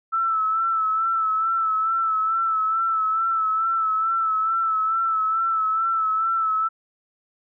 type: tone with vibrato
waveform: sine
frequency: 1318.5 Hz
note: E6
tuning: in tune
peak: -19 dBFS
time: 0.12-6.69 s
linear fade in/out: 20 ms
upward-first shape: sine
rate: 2.3 Hz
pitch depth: 38 cents each way
effects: none